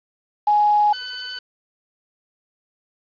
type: tone pair in turn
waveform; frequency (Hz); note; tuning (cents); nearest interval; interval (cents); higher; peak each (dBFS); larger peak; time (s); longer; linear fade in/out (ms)
sine / 5% pulse; 835 / 1503.8; G#5 / F#6; +9 / +28; minor seventh; 1019; second; -13; neither; 0.47-0.93 / 0.93-1.39; neither; 5
effects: resampled to 11025 Hz + 7-bit